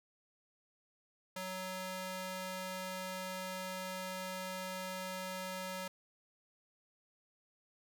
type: tone with high-pass filter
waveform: square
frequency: 186.3 Hz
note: F#3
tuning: 12 cents sharp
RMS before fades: -42 dBFS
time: 1.36-5.88 s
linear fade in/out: 5 ms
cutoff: 430 Hz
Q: 0.55
effects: none